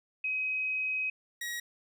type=tone pair in turn; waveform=sine / sawtooth; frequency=2531 / 1901.8 Hz; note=D#7 / A#6; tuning=+29 / +34 cents; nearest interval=perfect fourth; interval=495 cents; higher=first; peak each=-29 / -31 dBFS; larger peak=first; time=0.24-1.1 / 1.41-1.6 s; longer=first; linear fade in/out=5 ms; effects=none